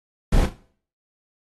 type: noise with echo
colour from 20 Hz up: brown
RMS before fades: -17 dBFS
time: 0.32-0.46 s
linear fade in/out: 5 ms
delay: 35 ms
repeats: 3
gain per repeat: -11 dB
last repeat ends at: 0.565 s
effects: noise-tail reverb RT60 0.5 s tail -17 dB re dry + AAC 32 kbps